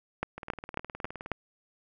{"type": "two click trains", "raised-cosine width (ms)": 0.5, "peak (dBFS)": [-14, -24], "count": [5, 18], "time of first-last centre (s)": [[0.23, 1.317], [0.38, 1.261]], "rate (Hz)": [3.68, 19.3], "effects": []}